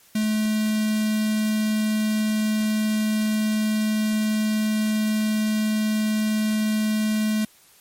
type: tone with notch filter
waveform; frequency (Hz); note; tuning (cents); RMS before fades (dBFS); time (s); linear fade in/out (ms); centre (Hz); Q
square; 215.3; A3; -37; -22; 0.15-7.45; 5; 850; 0.66
effects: white hiss -54 dBFS RMS until 7.8 s + MP3 64 kbps